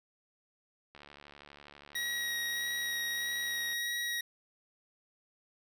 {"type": "click train", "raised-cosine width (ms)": 0.3, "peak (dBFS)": -35, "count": 202, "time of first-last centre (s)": [0.95, 3.73], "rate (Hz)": 72.3}
{"type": "tone with vibrato", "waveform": "25% pulse", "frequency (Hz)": 1900, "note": "A#6", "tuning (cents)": 33, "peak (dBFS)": -29, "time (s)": [1.95, 4.21], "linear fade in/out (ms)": 5, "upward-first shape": "sine", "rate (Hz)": 1.6, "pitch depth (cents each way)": 9}
{"effects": []}